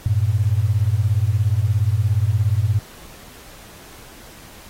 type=beating tone pair; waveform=sine; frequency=95.9 / 112.9 Hz; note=G2 / A2; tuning=-37 / +45 cents; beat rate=17 Hz; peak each=-18 dBFS; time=0.06-2.79 s; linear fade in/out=0 ms; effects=pink hiss -43 dBFS RMS until 4.69 s + AAC 48 kbps